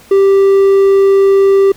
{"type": "tone", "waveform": "triangle", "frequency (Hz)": 392, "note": "G4", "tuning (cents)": 0, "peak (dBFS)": -3, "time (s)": [0.11, 1.72], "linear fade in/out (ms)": 5, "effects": ["pink hiss -41 dBFS RMS until 1.76 s"]}